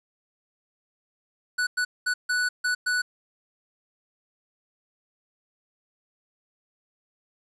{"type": "tone bursts at uneven times", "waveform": "square", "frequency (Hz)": 1481, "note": "F#6", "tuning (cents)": 1, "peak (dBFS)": -23, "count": 6, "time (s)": [[1.58, 1.67], [1.77, 1.85], [2.06, 2.14], [2.29, 2.49], [2.64, 2.75], [2.86, 3.02]], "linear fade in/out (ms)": 10, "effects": ["resampled to 22050 Hz", "9-bit"]}